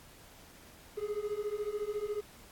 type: beating tone pair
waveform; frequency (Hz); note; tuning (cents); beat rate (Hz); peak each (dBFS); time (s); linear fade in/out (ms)
triangle; 410 / 424; G#4 / G#4; -22 / +36; 14; -35 / -34; 0.97-2.21; 10
effects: pink hiss -56 dBFS RMS until 2.51 s + AAC 64 kbps